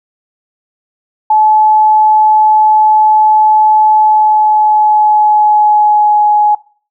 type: tone with pitch glide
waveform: sine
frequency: 860 to 839.4 Hz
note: A5 to G#5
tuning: -40 to +18 cents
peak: -5 dBFS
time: 1.3-6.55 s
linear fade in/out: 5 ms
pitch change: -42 cents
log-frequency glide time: 3.93-6.26 s
effects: noise-tail reverb RT60 0.4 s tail -20 dB re dry